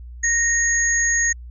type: tone pair together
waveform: sine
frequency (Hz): 1860 / 6628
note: A#6 / G#8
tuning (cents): -4 / -4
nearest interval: octave + minor seventh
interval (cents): 2200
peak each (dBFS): -19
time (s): 0.23-1.33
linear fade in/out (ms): 10
effects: added 60 Hz sine -34 dBFS peak until 1.5 s